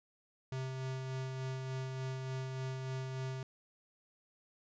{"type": "tone with tremolo", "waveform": "square", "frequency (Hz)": 131.2, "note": "C3", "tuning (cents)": 5, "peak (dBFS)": -37, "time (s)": [0.52, 3.43], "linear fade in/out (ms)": 2, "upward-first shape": "sine", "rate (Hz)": 3.4, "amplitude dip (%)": 30, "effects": ["resampled to 16000 Hz", "13-bit"]}